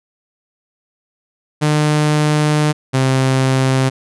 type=tone pair in turn; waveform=sawtooth; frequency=150.9 / 131.91 Hz; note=D3 / C3; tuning=+47 / +14 cents; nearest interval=major second; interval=233 cents; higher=first; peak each=-8 dBFS; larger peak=neither; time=1.61-2.73 / 2.93-3.9 s; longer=first; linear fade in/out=20 ms; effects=resampled to 24000 Hz